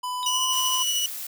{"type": "tone with pitch glide", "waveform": "square", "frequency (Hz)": [998, 1029], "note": ["B5", "C6"], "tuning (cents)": [18, -29], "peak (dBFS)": -28, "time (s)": [0.03, 0.83], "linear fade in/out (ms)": 10, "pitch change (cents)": 53, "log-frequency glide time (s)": [0.27, 0.4]}
{"type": "tone with exponential decay", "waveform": "sine", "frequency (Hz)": 3785, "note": "A#7", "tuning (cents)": 26, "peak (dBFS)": -27, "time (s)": [0.23, 0.33], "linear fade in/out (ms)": 0, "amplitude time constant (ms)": 20}
{"type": "tone with tremolo", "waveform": "25% pulse", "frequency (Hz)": 2943, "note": "F#7", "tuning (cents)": -10, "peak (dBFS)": -18, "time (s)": [0.26, 1.06], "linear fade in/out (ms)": 2, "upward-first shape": "sine", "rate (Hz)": 13, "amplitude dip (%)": 30}
{"type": "noise", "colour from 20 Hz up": "blue", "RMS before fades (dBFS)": -34, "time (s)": [0.52, 1.27], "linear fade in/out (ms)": 5}
{"effects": []}